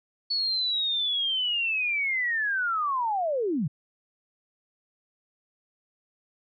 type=linear sweep; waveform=sine; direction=down; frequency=4435 to 125.7 Hz; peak=-24 dBFS; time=0.3-3.68 s; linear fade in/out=10 ms; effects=none